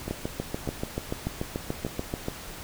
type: two click trains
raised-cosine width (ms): 2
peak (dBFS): -15 / -18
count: 16 / 4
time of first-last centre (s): 0.11-2.284 / 0.08-1.866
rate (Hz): 6.9 / 1.68
effects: pink hiss -41 dBFS RMS until 2.63 s

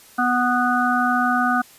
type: harmonic tone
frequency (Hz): 246.9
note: B3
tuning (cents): 0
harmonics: 1 / 3 / 5 / 6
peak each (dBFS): -22 / -22 / -22 / -22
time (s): 0.18-1.62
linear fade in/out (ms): 10
effects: white hiss -48 dBFS RMS until 1.78 s + resampled to 32000 Hz

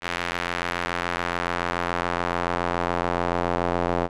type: tone with band-pass filter sweep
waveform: square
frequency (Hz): 43.52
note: F1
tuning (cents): -5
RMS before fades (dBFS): -26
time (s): 0.01-4.09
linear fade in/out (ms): 50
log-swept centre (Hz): 2100 to 680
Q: 1
effects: resampled to 22050 Hz

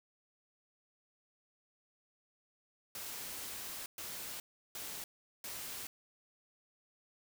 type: noise bursts at uneven times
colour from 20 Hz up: white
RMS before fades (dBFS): -44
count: 4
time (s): 2.95-3.86 / 3.98-4.4 / 4.75-5.04 / 5.44-5.87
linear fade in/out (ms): 2
effects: none

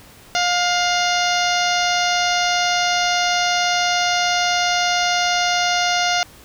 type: harmonic tone with a mistuned harmonic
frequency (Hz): 710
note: F5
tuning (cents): +28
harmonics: 1 / 2 / 3 / 4 / 5 / 6 / 7 / 8 / 9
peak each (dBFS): -20 / -23 / -25 / -26 / -27 / -28 / -28 / -29 / -30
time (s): 0.35-6.23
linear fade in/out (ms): 0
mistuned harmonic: 3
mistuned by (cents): -27
effects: pink hiss -45 dBFS RMS until 6.44 s

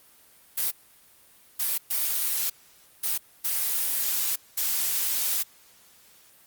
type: noise bursts at uneven times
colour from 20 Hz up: blue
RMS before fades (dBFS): -26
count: 6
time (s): 0.57-0.71 / 1.59-1.78 / 1.9-2.5 / 3.03-3.18 / 3.44-4.36 / 4.57-5.43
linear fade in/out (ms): 10
effects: white hiss -56 dBFS RMS until 6.46 s + Opus 32 kbps

